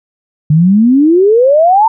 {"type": "exponential sweep", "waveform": "sine", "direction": "up", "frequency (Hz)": [146.83, 920], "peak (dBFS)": -4, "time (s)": [0.5, 1.88], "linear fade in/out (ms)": 5, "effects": []}